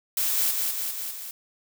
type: noise with echo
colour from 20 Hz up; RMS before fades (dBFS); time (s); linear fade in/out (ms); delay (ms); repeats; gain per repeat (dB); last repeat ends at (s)
blue; -25; 0.17-0.51; 2; 200; 4; -3; 1.31
effects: none